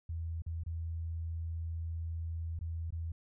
sine tone with dropouts, 82.41 Hz, E2, in tune, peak -35 dBFS, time 0.09-3.12 s, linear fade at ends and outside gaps 5 ms, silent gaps 0.421-0.463 / 0.636-0.662 / 2.591-2.61 / 2.906-2.924 s, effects none

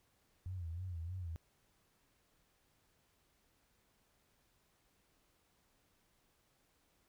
sine tone with vibrato, 87.31 Hz, F2, in tune, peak -40 dBFS, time 0.46-1.36 s, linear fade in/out 0 ms, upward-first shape sine, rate 3.2 Hz, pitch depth 120 cents each way, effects pink hiss -75 dBFS RMS until 7.08 s

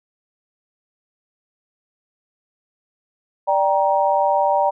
sine chord, G minor, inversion second, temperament just, 588 / 784 / 940.8 Hz, D5 / G5 / Bb5, +2 / 0 / +16 cents, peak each -19 dBFS, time 3.47-4.71 s, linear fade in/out 20 ms, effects none

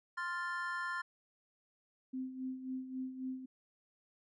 triangle chord, F major, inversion second, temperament equal, 1046.5 / 1396.9 / 1760 Hz, C6 / F6 / A6, 0 / 0 / 0 cents, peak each -39 dBFS, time 0.17-1.02 s, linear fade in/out 10 ms
sine tone with tremolo, 259.3 Hz, C4, 15 cents flat, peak -36 dBFS, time 2.13-3.46 s, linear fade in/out 10 ms, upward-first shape sine, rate 3.7 Hz, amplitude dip 65%
effects resampled to 22050 Hz

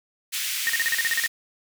pink high-pass noise, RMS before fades -28 dBFS, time 0.32-1.28 s, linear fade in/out 20 ms, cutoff 2000 Hz, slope 24 dB/octave
sine tone bursts, 1846 Hz, A#6, 17 cents flat, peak -20 dBFS, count 10, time 0.67-1.262 s, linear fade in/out 0 ms, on 25 ms, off 38 ms
effects none

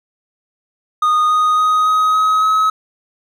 triangle tone with pitch steps, 1233 / 1242.3 / 1251.7 / 1261.1 / 1270.6 / 1280.2 Hz, D#6 / D#6 / D#6 / D#6 / D#6 / D#6, -16 / -3 / +10 / +23 / +36 / +49 cents, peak -9 dBFS, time 1.02-2.7 s, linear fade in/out 5 ms, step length 280 ms, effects none

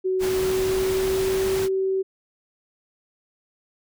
sine tone with pitch glide, 374.4 to 382.5 Hz, F#4 to G4, +20 to -42 cents, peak -20 dBFS, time 0.04-2.03 s, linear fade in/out 20 ms, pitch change +38 cents, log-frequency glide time 0.2-1.49 s
pink noise, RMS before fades -31 dBFS, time 0.19-1.69 s, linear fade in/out 50 ms
effects none

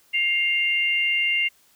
sine tone pair together, 2121 / 2783 Hz, C7 / F7, +23 / -7 cents, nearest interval perfect fourth, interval 470 cents, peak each -22 dBFS, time 0.13-1.49 s, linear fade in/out 20 ms, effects white hiss -59 dBFS RMS until 1.75 s

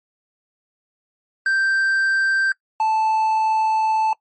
triangle tone pair in turn, 1568 / 877 Hz, G6 / A5, 0 / -6 cents, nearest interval minor seventh, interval 1006 cents, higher first, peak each -14 dBFS, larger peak neither, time 1.46-2.52 / 2.8-4.13 s, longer second, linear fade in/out 2 ms, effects noise-tail reverb RT60 0.1 s tail -23 dB re dry + MP3 32 kbps

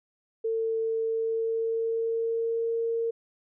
sine tone with pitch glide, 449.6 to 459.3 Hz, A4 to A#4, +37 to -26 cents, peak -25 dBFS, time 0.44-3.11 s, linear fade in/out 10 ms, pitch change +37 cents, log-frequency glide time 1.06-2.72 s, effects none

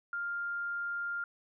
sine tone, 1400 Hz, F6, 4 cents sharp, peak -33 dBFS, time 0.13-1.24 s, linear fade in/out 2 ms, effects none

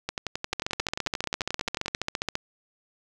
two click trains, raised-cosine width 0.2 ms, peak -10 / -12 dBFS, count 28 / 22, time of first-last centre 0.53-2.354 / 0.09-1.948 s, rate 14.8 / 11.3 Hz, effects none

